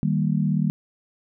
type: chord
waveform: sine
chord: Eb major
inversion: none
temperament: equal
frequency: 155.56 / 196 / 233.1 Hz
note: Eb3 / G3 / Bb3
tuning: 0 / 0 / 0 cents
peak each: -22 / -23 / -27 dBFS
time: 0.03-0.7 s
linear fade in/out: 0 ms
effects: none